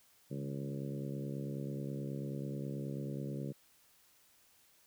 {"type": "harmonic tone with a mistuned harmonic", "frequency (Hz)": 69.3, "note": "C#2", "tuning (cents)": 0, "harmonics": [2, 3, 4, 5, 6, 7, 8], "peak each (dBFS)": [-40, -44, -46, -48, -50, -51, -52], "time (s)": [0.3, 3.53], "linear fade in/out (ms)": 20, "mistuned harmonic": 2, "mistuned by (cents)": 47, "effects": ["white hiss -67 dBFS RMS until 4.86 s"]}